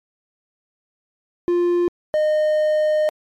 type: tone pair in turn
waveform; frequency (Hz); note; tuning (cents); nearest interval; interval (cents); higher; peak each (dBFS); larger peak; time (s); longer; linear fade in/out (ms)
triangle; 350 / 612.9; F4 / D#5; +4 / -26; minor seventh; 970; second; -13; neither; 1.48-1.88 / 2.14-3.09; second; 0
effects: MP3 64 kbps